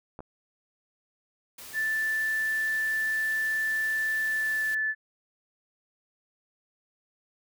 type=clicks; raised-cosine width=1 ms; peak=-27 dBFS; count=2; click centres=0.191 / 0.205 s
type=noise; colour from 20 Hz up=white; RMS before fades=-44 dBFS; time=1.58-4.75 s; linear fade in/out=5 ms
type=tone with pitch glide; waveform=sine; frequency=1760 to 1744.8 Hz; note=A6 to A6; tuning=0 to -15 cents; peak=-25 dBFS; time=1.73-4.95 s; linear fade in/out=50 ms; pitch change=-15 cents; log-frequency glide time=4.16-4.83 s
effects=none